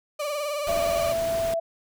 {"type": "tone with vibrato", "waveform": "35% pulse", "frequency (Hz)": 587.3, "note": "D5", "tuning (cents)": 0, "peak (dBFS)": -25, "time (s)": [0.19, 1.13], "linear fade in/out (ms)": 10, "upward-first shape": "triangle", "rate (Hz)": 19, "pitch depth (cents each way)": 72}
{"type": "noise", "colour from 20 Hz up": "pink", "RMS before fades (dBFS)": -35, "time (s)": [0.67, 1.54], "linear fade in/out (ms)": 2}
{"type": "tone with pitch glide", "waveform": "sine", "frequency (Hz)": [670, 664.2], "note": ["E5", "E5"], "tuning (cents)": [28, 13], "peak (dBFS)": -23, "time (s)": [0.68, 1.6], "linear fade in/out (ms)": 10, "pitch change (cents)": -15, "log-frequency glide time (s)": [0.89, 1.14]}
{"effects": []}